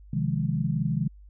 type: chord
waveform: sine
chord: F minor seventh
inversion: second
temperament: equal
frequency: 130.81 / 155.56 / 174.61 / 207.7 Hz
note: C3 / Eb3 / F3 / Ab3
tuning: 0 / 0 / 0 / 0 cents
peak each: -29 / -27 / -31 / -31 dBFS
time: 0.13-1.08 s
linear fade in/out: 5 ms
effects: added 50 Hz sine -46 dBFS peak until 1.29 s